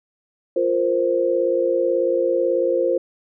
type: chord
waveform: sine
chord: F suspended fourth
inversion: none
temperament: just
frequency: 349.2 / 465.6 / 523.8 Hz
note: F4 / Bb4 / C5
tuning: 0 / -2 / +2 cents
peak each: -22 / -23 / -19 dBFS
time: 0.56-2.98 s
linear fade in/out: 5 ms
effects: none